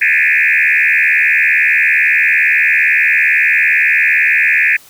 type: tone with frequency modulation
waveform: sine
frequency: 2100 Hz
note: C7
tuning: 6 cents sharp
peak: -8 dBFS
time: 0.01-4.77 s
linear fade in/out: 10 ms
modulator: 77.7 Hz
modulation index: 5.6
effects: white hiss -42 dBFS RMS until 4.89 s